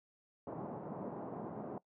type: band-pass noise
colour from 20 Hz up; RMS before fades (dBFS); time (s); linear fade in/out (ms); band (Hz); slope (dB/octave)
pink; -44; 0.47-1.78; 2; 150 to 910; 24
effects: noise-tail reverb RT60 0.1 s tail -20 dB re dry